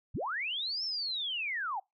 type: linear two-way sweep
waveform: sine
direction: up then down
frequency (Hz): 32 to 5420 to 712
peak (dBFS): -32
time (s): 0.14-1.8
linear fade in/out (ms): 10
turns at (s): 0.84
effects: noise-tail reverb RT60 0.2 s tail -26 dB re dry